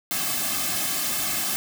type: noise with comb filter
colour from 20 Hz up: white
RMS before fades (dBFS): -26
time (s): 0.11-1.56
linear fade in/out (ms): 0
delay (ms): 2.1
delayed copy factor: -1
effects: none